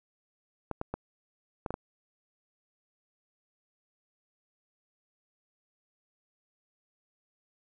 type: clicks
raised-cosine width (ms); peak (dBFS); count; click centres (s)
1; -19; 6; 0.713 / 0.814 / 0.94 / 1.662 / 1.706 / 1.741
effects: none